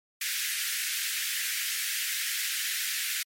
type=high-pass noise; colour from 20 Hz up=pink; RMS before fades=-31 dBFS; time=0.21-3.23 s; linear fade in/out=5 ms; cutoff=1600 Hz; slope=48 dB/octave; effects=MP3 64 kbps